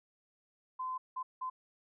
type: tone bursts at uneven times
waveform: sine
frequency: 1027 Hz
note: C6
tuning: 33 cents flat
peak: -35 dBFS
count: 3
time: 0.79-0.98 / 1.16-1.23 / 1.41-1.5 s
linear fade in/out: 10 ms
effects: none